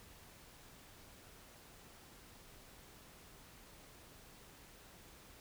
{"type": "silence", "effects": ["pink hiss -59 dBFS RMS until 5.4 s"]}